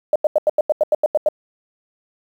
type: tone bursts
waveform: sine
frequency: 607 Hz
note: D#5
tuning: 43 cents flat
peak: -11 dBFS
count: 11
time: 0.13-1.287 s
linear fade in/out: 2 ms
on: 27 ms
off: 86 ms
effects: 8-bit